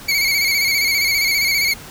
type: tone with vibrato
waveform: 25% pulse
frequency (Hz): 2217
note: C#7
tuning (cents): 0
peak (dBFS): -11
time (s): 0.08-1.74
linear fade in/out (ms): 10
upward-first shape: square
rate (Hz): 15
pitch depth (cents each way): 46
effects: pink hiss -37 dBFS RMS until 1.9 s